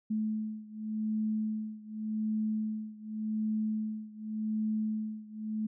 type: beating tone pair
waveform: sine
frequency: 216 / 216.87 Hz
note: A3 / A3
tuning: -32 / -25 cents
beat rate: 0.87 Hz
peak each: -33 / -35 dBFS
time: 0.1-5.67 s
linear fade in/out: 10 ms
effects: none